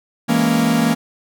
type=chord; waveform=45% pulse; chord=A# half-diminished seventh; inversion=second; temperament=equal; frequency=164.81 / 207.7 / 233.1 / 277.2 Hz; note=E3 / G#3 / A#3 / C#4; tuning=0 / 0 / 0 / 0 cents; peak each=-21 / -22 / -16 / -22 dBFS; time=0.28-0.95 s; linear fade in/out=20 ms; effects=none